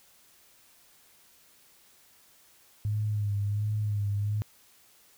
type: tone with vibrato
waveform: sine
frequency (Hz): 103.83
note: G#2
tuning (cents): 0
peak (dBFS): -26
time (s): 2.85-4.42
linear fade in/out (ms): 0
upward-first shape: sine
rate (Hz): 1.4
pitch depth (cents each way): 44
effects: white hiss -60 dBFS RMS until 5.17 s